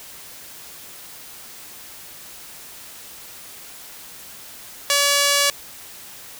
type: tone with band-pass filter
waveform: sawtooth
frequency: 569 Hz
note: C#5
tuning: 45 cents sharp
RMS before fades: -18 dBFS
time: 4.9-5.5 s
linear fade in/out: 0 ms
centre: 6100 Hz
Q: 0.62
effects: white hiss -40 dBFS RMS until 6.39 s